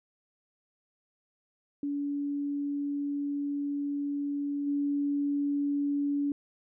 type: tone with level steps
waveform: sine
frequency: 285.7 Hz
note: D4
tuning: 48 cents flat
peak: -29 / -26 dBFS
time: 1.83-6.32 s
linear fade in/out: 2 ms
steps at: 4.66 s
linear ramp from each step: 20 ms
effects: none